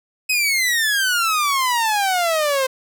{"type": "exponential sweep", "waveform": "sawtooth", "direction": "down", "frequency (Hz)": [2560, 515], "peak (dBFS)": -13, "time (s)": [0.29, 2.67], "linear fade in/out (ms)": 10, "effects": []}